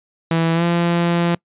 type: tone with pitch glide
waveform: sawtooth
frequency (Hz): 164.81 to 171.41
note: E3 to F3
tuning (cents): 0 to -32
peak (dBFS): -11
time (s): 0.31-1.35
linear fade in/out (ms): 2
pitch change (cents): +68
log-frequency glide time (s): 0.54-0.63
effects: noise-tail reverb RT60 0.1 s tail -25 dB re dry + resampled to 8000 Hz